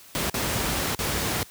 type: noise with dropouts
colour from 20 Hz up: pink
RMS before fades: -26 dBFS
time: 0.15-1.43 s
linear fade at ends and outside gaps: 0 ms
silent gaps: 0.298-0.342 / 0.949-0.99 s
effects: white hiss -49 dBFS RMS until 1.5 s + high-pass 60 Hz 12 dB/octave